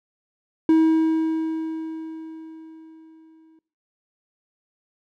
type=tone with exponential decay; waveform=triangle; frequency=320.4 Hz; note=E4; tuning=49 cents flat; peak=-10 dBFS; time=0.69-3.59 s; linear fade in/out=2 ms; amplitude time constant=630 ms; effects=noise-tail reverb RT60 0.6 s tail -22 dB re dry